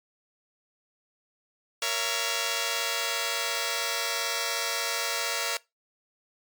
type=chord; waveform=5% pulse; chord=A# diminished; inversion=none; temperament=just; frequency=466.2 / 559.4 / 671.3 Hz; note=A#4 / C#5 / E5; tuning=0 / +16 / +31 cents; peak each=-20 dBFS; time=1.82-5.57 s; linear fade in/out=2 ms; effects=noise-tail reverb RT60 0.2 s tail -21 dB re dry + MP3 96 kbps

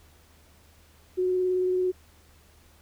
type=tone with vibrato; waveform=sine; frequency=367 Hz; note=F#4; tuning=14 cents flat; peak=-22 dBFS; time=1.17-1.92 s; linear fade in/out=20 ms; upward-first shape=sine; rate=18 Hz; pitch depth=13 cents each way; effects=added 77 Hz sine -57 dBFS peak until 2.81 s + pink hiss -59 dBFS RMS until 2.81 s

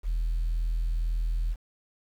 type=tone; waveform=sine; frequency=41 Hz; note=E1; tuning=9 cents flat; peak=-23 dBFS; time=0.03-1.56 s; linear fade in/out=50 ms; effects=tanh soft clip ceiling -22 dBFS + 9-bit

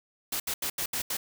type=noise bursts at uneven times; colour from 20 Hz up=white; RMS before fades=-31 dBFS; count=6; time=0.32-0.4 / 0.47-0.54 / 0.62-0.7 / 0.78-0.86 / 0.93-1.02 / 1.1-1.17 s; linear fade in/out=5 ms; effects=none

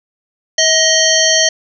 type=harmonic tone with a mistuned harmonic; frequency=627 Hz; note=D#5; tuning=13 cents sharp; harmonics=1 / 3 / 5 / 7 / 9 / 10; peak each=-16 / -16 / -16 / -16 / -16 / -16 dBFS; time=0.58-1.49 s; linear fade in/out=5 ms; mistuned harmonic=1; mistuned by=+38 cents; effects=none

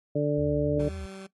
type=harmonic tone; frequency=146.83 Hz; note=D3; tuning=in tune; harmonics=1 / 2 / 3 / 4; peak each=-28 / -28 / -28 / -28 dBFS; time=0.15-0.89 s; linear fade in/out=10 ms
type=tone with vibrato; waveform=sine; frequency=73.42 Hz; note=D2; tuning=in tune; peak=-35 dBFS; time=0.38-1.06 s; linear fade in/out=5 ms; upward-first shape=sine; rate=3.9 Hz; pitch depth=200 cents each way
type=tone; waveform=20% pulse; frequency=192.6 Hz; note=G3; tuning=30 cents flat; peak=-35 dBFS; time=0.79-1.27 s; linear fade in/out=10 ms
effects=noise-tail reverb RT60 0.1 s tail -18 dB re dry + AAC 32 kbps

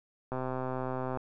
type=click train; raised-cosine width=1 ms; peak=-21 dBFS; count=111; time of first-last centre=0.32-1.173 s; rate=129 Hz; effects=none

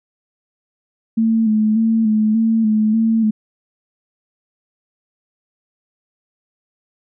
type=tone with vibrato; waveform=sine; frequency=220 Hz; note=A3; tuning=in tune; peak=-12 dBFS; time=1.17-3.31 s; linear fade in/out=10 ms; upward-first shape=square; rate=1.7 Hz; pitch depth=37 cents each way; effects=none

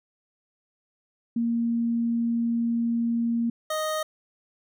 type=tone pair in turn; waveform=sine / 25% pulse; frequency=233.1 / 622.3 Hz; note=A#3 / D#5; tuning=0 / 0 cents; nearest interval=octave + perfect fourth; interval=1700 cents; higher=second; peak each=-22 dBFS; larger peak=neither; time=1.36-3.5 / 3.7-4.03 s; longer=first; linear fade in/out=5 ms; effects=none

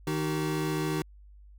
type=tone cluster; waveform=square; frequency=155.7 / 308.6 / 382.9 Hz; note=D#3 / D#4 / G4; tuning=+2 / -14 / -41 cents; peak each=-32 / -33 / -34 dBFS; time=0.07-1.02 s; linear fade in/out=2 ms; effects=added 50 Hz sine -49 dBFS peak until 1.58 s

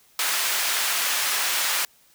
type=high-pass noise; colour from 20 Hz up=pink; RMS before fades=-24 dBFS; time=0.19-1.85 s; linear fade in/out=2 ms; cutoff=1300 Hz; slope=12 dB/octave; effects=white hiss -58 dBFS RMS until 2.14 s

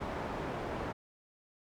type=low-pass noise; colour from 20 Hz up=white; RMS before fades=-38 dBFS; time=0-0.93 s; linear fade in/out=20 ms; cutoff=860 Hz; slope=12 dB/octave; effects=none

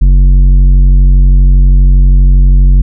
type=tone with tanh clipping; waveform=sine; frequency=46.25 Hz; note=F#1; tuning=in tune; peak=-3 dBFS; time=0.01-2.82 s; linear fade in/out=10 ms; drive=9 dB; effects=none

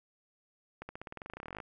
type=accelerating click train; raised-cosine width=0.5 ms; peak=-27 dBFS; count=22; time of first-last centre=0.82-1.602 s; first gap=70 ms; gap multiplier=0.93; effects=none

